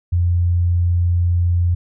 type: tone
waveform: sine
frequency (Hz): 87.31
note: F2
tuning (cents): 0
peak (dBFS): -13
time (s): 0.12-1.75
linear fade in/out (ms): 10
effects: none